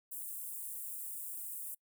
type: high-pass noise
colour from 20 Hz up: white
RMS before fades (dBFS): -43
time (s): 0.11-1.75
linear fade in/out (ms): 10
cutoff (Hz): 8200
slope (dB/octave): 48
effects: noise-tail reverb RT60 0.1 s tail -25 dB re dry